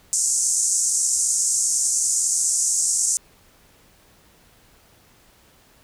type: band-pass noise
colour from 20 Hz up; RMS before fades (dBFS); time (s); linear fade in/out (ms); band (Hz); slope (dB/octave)
pink; -21; 0.13-3.17; 0; 6300 to 8900; 48
effects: pink hiss -55 dBFS RMS until 5.83 s